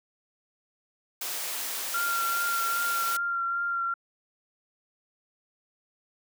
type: noise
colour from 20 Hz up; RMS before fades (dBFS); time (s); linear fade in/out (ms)
white; -33; 1.21-3.17; 5
type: tone with vibrato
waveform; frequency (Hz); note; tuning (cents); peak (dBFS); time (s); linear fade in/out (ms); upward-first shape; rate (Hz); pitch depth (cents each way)
sine; 1382; F6; -19; -26; 1.94-3.94; 5; triangle; 2.5; 20
effects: high-pass 400 Hz 12 dB/octave